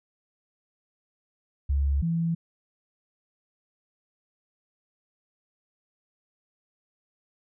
sine tone pair in turn, 70 / 166.49 Hz, C#2 / E3, +18 / +18 cents, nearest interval octave + minor third, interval 1500 cents, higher second, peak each -21 / -23 dBFS, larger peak first, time 1.69-2.02 / 2.02-2.35 s, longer neither, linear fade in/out 10 ms, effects none

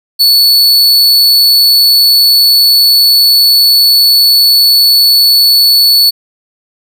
45% pulse tone, 4435 Hz, C#8, in tune, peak -3 dBFS, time 0.19-6.11 s, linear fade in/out 20 ms, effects none

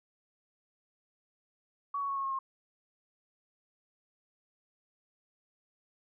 sine tone with pitch steps, 1128 / 1116.3 / 1104.8 / 1093.4 / 1082 / 1070.9 Hz, C#6 / C#6 / C#6 / C#6 / C#6 / C6, +30 / +12 / -6 / -24 / -42 / +40 cents, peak -31 dBFS, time 1.94-2.39 s, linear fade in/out 5 ms, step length 75 ms, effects none

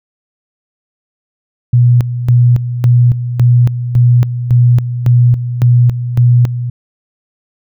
sine tone with tremolo, 121.7 Hz, B2, 25 cents flat, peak -4 dBFS, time 1.73-6.7 s, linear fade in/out 5 ms, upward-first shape square, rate 1.8 Hz, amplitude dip 70%, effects none

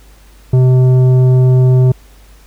triangle tone with tanh clipping, 128 Hz, C3, 38 cents flat, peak -7 dBFS, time 0.53-1.92 s, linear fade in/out 5 ms, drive 14 dB, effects added 50 Hz sine -39 dBFS peak until 2.46 s + pink hiss -47 dBFS RMS until 2.46 s

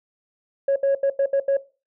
sine tone bursts at uneven times, 551 Hz, C#5, 11 cents flat, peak -14 dBFS, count 6, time 0.68-0.76 / 0.83-0.95 / 1.03-1.1 / 1.19-1.26 / 1.33-1.4 / 1.48-1.57 s, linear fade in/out 5 ms, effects noise-tail reverb RT60 0.3 s tail -17 dB re dry + tanh soft clip ceiling -14 dBFS

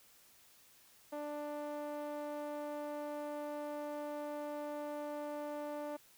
sawtooth tone with band-pass filter, 295 Hz, D4, 8 cents sharp, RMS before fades -42 dBFS, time 1.12-5.97 s, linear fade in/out 10 ms, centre 650 Hz, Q 1.8, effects white hiss -64 dBFS RMS until 6.17 s

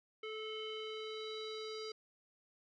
square tone with low-pass filter sweep, 435.2 Hz, A4, 19 cents flat, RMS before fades -44 dBFS, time 0.23-1.92 s, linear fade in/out 5 ms, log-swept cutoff 2700 to 4700 Hz, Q 5.8, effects none

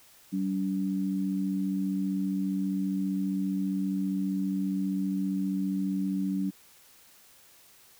sine tone pair together, 191.6 / 286.6 Hz, G3 / D4, -39 / -42 cents, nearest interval perfect fifth, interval 697 cents, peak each -28 / -31 dBFS, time 0.32-6.51 s, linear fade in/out 20 ms, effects white hiss -57 dBFS RMS until 7.99 s

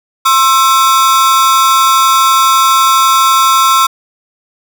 45% pulse ring-modulated tone, 1197 Hz, D6, 33 cents sharp, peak -3 dBFS, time 0.25-3.87 s, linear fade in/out 10 ms, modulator 134 Hz, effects none

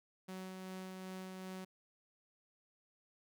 sawtooth tone with tremolo, 187.1 Hz, F#3, 20 cents sharp, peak -40 dBFS, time 0.28-1.65 s, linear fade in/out 10 ms, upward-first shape sine, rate 2.6 Hz, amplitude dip 25%, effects none

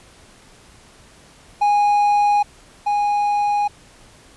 triangle tone pair in turn, 824 / 824 Hz, G#5 / G#5, -14 / -14 cents, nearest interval unison, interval 0 cents, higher neither, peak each -11 / -14 dBFS, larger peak first, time 1.61-2.43 / 2.86-3.68 s, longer neither, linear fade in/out 10 ms, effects pink hiss -48 dBFS RMS until 4.36 s + resampled to 24000 Hz

